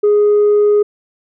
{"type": "tone", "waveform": "sine", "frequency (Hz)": 415.3, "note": "G#4", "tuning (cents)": 0, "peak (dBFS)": -6, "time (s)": [0.03, 0.83], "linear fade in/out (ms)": 10, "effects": ["tanh soft clip ceiling -6 dBFS"]}